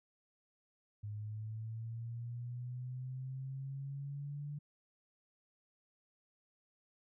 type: linear sweep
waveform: sine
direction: up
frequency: 103.83 to 146.83 Hz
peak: -40 dBFS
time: 1.03-4.59 s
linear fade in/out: 10 ms
effects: none